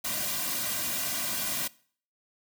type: noise with comb filter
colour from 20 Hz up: white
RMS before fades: -31 dBFS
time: 0.04-1.68 s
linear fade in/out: 10 ms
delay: 2.3 ms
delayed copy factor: -0.9
effects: noise-tail reverb RT60 0.5 s tail -22 dB re dry